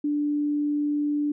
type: tone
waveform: sine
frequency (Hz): 293.7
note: D4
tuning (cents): 0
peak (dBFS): -22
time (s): 0.04-1.32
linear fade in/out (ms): 5
effects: none